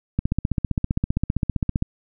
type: click train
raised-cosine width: 5 ms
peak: -8 dBFS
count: 26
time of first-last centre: 0.19-1.824 s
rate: 15.3 Hz
effects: none